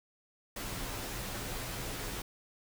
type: noise with comb filter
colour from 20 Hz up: pink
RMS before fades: -39 dBFS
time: 0.56-2.22 s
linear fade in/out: 5 ms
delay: 13 ms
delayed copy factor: -0.6
effects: none